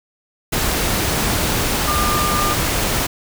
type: tone in noise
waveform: sine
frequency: 1200 Hz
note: D6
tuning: 37 cents sharp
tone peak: -19 dBFS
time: 1.87-2.54 s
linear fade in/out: 10 ms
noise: pink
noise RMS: -19 dBFS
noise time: 0.52-3.07 s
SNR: -3 dB
effects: none